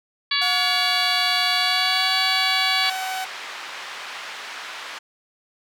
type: harmonic tone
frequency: 566 Hz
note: C#5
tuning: 36 cents sharp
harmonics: 2 / 3 / 4 / 5 / 6 / 7 / 8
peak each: -29 / -28 / -26 / -29 / -25 / -27 / -25 dBFS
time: 0.31-2.9 s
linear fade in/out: 5 ms
type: tone with pitch glide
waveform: sawtooth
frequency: 725 to 754.5 Hz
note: F#5 to F#5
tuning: -35 to +34 cents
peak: -22 dBFS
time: 0.41-3.25 s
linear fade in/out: 10 ms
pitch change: +69 cents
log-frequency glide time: 1.57-2.15 s
type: band-pass noise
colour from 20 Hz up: pink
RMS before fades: -35 dBFS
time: 2.83-4.99 s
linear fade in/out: 10 ms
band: 1100 to 3800 Hz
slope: 12 dB/octave
effects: none